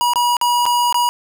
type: tone with dropouts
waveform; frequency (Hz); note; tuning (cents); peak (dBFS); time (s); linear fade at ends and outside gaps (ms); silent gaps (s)
square; 966; B5; -39; -14; 0.01-1.09; 0; 0.135-0.158 / 0.368-0.413 / 0.655-0.663 / 0.926-0.944
effects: 8-bit